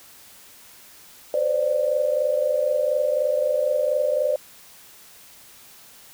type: tone cluster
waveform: sine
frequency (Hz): 511 / 535 / 594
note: C5 / C5 / D5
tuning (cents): -41 / +38 / +20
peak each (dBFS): -25 / -26 / -21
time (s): 1.34-4.36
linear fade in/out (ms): 2
effects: white hiss -48 dBFS RMS until 6.13 s